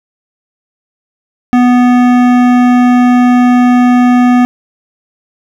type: tone with hard clipping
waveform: sine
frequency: 246.7 Hz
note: B3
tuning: 2 cents flat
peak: -6 dBFS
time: 1.53-4.45 s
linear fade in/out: 0 ms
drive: 15 dB
effects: none